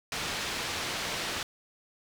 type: low-pass noise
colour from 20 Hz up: white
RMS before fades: -34 dBFS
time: 0.12-1.43 s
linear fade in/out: 2 ms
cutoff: 4300 Hz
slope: 12 dB/octave
effects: none